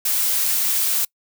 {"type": "noise", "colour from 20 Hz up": "blue", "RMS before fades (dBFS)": -20, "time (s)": [0.05, 1.05], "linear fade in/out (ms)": 5, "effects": ["noise-tail reverb RT60 0.1 s tail -26 dB re dry"]}